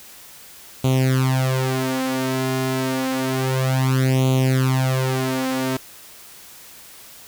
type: tone with flanger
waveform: sawtooth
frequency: 130.81 Hz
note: C3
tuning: in tune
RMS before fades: -20 dBFS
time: 0.84-5.77 s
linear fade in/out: 5 ms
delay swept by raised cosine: 0.29 to 4.79 ms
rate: 0.29 Hz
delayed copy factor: +0.95
effects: white hiss -43 dBFS RMS until 7.27 s